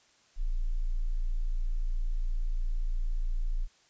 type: tone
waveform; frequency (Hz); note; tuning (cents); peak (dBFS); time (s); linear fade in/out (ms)
sine; 28.53; A#0; -36; -26; 0.36-3.68; 50
effects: white hiss -64 dBFS RMS until 3.89 s + resampled to 16000 Hz